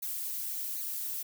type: noise with flanger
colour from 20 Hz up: violet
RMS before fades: -36 dBFS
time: 0.02-1.23 s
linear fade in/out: 10 ms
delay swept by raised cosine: 0.46 to 6.36 ms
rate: 1.3 Hz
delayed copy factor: +0.8
effects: none